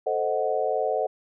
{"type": "chord", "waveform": "sine", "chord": "A diminished seventh", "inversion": "none", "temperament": "equal", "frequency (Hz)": [440, 523.3, 622.3, 740], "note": ["A4", "C5", "Eb5", "Gb5"], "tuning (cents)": [0, 0, 0, 0], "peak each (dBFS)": -28, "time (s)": [0.06, 1.07], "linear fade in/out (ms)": 10, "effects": []}